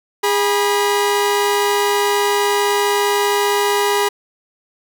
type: tone pair together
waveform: sawtooth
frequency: 409.1 / 973 Hz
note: G#4 / B5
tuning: -26 / -26 cents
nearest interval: octave + minor third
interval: 1500 cents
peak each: -12 / -15 dBFS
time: 0.23-4.09 s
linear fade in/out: 10 ms
effects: none